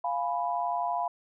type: chord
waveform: sine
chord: F diminished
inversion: none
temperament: equal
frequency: 698.5 / 830.6 / 987.8 Hz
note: F5 / Ab5 / Cb6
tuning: 0 / 0 / 0 cents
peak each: -30 / -34 / -31 dBFS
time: 0.04-1.08 s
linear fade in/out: 5 ms
effects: none